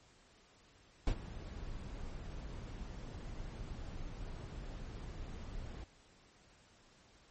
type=noise with ADSR envelope; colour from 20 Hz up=brown; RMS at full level=-29 dBFS; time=1.07-5.84 s; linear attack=3 ms; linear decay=71 ms; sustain=-16 dB; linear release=4 ms; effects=pink hiss -65 dBFS RMS until 7.3 s + MP3 32 kbps